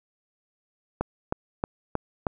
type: click train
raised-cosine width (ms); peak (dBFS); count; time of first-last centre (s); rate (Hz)
1; -11; 5; 1.01-2.268; 3.18
effects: none